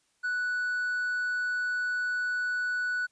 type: tone with hard clipping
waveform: sine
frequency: 1480 Hz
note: F#6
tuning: in tune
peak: -28 dBFS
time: 0.23-3.07 s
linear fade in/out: 20 ms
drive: 2 dB
effects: white hiss -71 dBFS RMS until 3.11 s + resampled to 22050 Hz